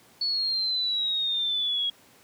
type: exponential sweep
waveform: sine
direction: down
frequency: 4435 to 3300 Hz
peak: -24 dBFS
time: 0.21-1.9 s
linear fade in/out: 5 ms
effects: pink hiss -56 dBFS RMS until 2.23 s + high-pass 150 Hz 12 dB/octave